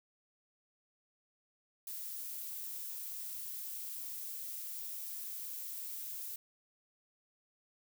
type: noise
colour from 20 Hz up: violet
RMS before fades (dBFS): -43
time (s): 1.87-6.36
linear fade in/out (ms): 2
effects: none